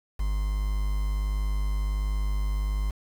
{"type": "tone with quantisation", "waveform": "triangle", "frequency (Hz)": 50.7, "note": "G#1", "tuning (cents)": -41, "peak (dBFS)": -22, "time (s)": [0.19, 2.91], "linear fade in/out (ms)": 10, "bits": 7, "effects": []}